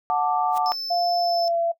sine chord, D major, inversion first, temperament just, 734.2 / 881 / 1174.7 Hz, F#5 / A5 / D6, -14 / +2 / 0 cents, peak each -22 / -24 / -26 dBFS, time 0.1-0.72 s, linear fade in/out 0 ms
white noise with exponential growth, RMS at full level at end -34 dBFS, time 0.49-0.58 s, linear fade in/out 2 ms, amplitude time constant 18 ms
triangle tone, 5274 Hz, E8, in tune, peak -27 dBFS, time 0.66-1.48 s, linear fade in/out 0 ms
sine tone with pitch glide, 700 to 675.8 Hz, F5 to E5, +4 to +43 cents, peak -20 dBFS, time 0.9-1.72 s, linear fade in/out 10 ms, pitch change -61 cents, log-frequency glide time 1.2-1.58 s
effects noise-tail reverb RT60 0.1 s tail -17 dB re dry

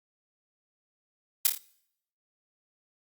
blue noise with echo, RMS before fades -20 dBFS, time 1.45-1.47 s, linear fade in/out 2 ms, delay 27 ms, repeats 4, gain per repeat -5 dB, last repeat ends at 1.578 s, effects noise-tail reverb RT60 0.7 s tail -22 dB re dry + Opus 48 kbps

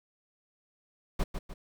brown noise with echo, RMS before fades -27 dBFS, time 1.19-1.24 s, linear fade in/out 10 ms, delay 150 ms, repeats 2, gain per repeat -7 dB, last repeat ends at 1.54 s, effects none

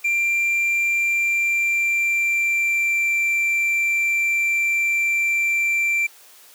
triangle tone with pitch glide, 2370 to 2352 Hz, D7 to D7, +15 to +2 cents, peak -16 dBFS, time 0.04-6.07 s, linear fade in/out 10 ms, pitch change -13 cents, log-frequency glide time 0.92-3.13 s, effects white hiss -48 dBFS RMS until 6.54 s + high-pass 400 Hz 12 dB/octave

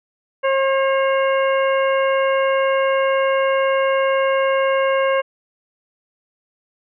harmonic tone with a mistuned harmonic, 538 Hz, C5, 48 cents sharp, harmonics 1 / 2 / 3 / 4 / 5, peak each -16 / -22 / -26 / -28 / -30 dBFS, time 0.43-5.22 s, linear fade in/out 20 ms, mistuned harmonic 5, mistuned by +64 cents, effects none

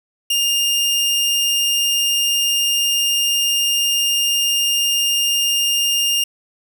sawtooth tone, 2814 Hz, F7, 12 cents sharp, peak -12 dBFS, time 0.3-6.24 s, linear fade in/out 5 ms, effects none

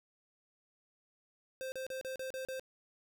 square tone bursts, 523.3 Hz, C5, in tune, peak -39 dBFS, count 7, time 1.61-2.596 s, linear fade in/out 0 ms, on 110 ms, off 36 ms, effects none

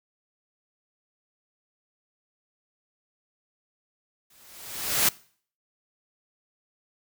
white noise with exponential growth, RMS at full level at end -19 dBFS, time 4.3-5.09 s, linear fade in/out 5 ms, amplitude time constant 170 ms, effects noise-tail reverb RT60 0.5 s tail -22 dB re dry

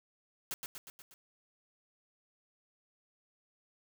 white noise with echo, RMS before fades -38 dBFS, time 0.51-0.54 s, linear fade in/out 0 ms, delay 120 ms, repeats 5, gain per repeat -4 dB, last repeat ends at 1.14 s, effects none

